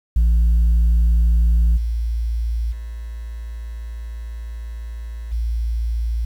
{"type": "tone with level steps", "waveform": "sine", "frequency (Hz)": 57, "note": "A#1", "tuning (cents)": -38, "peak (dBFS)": [-9, -18, -27, -18], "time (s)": [0.16, 6.25], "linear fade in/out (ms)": 5, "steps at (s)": [1.76, 2.71, 5.31], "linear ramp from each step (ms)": 20, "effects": ["tanh soft clip ceiling -11 dBFS", "8-bit"]}